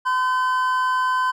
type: tone pair together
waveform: triangle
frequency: 1019.3 / 1529 Hz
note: C6 / G6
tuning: -46 / -44 cents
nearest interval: perfect fifth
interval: 702 cents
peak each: -17 / -23 dBFS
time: 0.05-1.32 s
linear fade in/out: 20 ms
effects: none